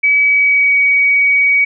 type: tone with pitch glide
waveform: sine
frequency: 2283 to 2259 Hz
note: D7 to C#7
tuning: -50 to +32 cents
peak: -8 dBFS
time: 0.03-1.65 s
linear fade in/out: 10 ms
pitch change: -18 cents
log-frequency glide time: 0.18-0.77 s
effects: none